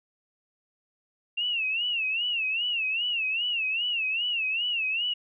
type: tone with vibrato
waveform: sine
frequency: 2733 Hz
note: F7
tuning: 38 cents flat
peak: -25 dBFS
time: 1.37-5.14 s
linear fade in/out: 10 ms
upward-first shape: sine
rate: 2.5 Hz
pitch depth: 140 cents each way
effects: none